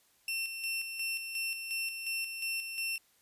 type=tone with tremolo; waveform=sawtooth; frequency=2700 Hz; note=E7; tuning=41 cents sharp; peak=-29 dBFS; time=0.28-2.98 s; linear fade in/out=2 ms; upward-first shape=square; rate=2.8 Hz; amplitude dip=50%; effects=white hiss -68 dBFS RMS until 3.21 s + resampled to 32000 Hz